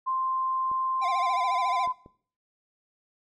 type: tone with pitch glide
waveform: sine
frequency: 1046.5 to 1017.3 Hz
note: C6 to C6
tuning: 0 to -49 cents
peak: -25 dBFS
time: 0.06-1.93 s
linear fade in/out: 20 ms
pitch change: -49 cents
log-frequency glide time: 1.18-1.4 s
type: clicks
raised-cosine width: 2 ms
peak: -34 dBFS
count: 3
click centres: 0.715 / 1.875 / 2.061 s
type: tone with vibrato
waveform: square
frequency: 744 Hz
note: F#5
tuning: 9 cents sharp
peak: -29 dBFS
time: 1.01-1.87 s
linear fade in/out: 20 ms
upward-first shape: sine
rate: 14 Hz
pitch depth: 120 cents each way
effects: noise-tail reverb RT60 0.5 s tail -18 dB re dry + low-pass 5000 Hz 12 dB/octave